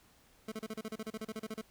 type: tone bursts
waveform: 25% pulse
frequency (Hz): 218.7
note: A3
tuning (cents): -10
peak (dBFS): -34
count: 16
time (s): 0.48-1.614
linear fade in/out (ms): 5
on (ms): 39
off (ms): 34
effects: pink hiss -65 dBFS RMS until 1.7 s